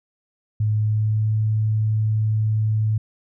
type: tone with pitch glide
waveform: sine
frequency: 107 to 108.49 Hz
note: A2 to A2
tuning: -48 to -24 cents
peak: -17 dBFS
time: 0.6-2.98 s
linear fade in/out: 5 ms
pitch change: +24 cents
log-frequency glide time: 0.75-1.33 s
effects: none